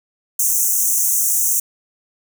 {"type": "high-pass noise", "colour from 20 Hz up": "pink", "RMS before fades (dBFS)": -17, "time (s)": [0.39, 1.6], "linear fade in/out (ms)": 5, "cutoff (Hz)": 6000, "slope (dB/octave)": 96, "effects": []}